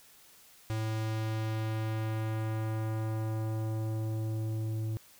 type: tone with low-pass filter sweep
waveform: square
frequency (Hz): 110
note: A2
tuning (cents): 0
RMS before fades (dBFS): -33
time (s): 0.7-4.97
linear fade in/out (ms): 0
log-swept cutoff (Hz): 9000 to 290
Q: 0.72
effects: white hiss -58 dBFS RMS until 5.19 s